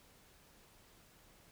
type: silence
effects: pink hiss -64 dBFS RMS until 1.51 s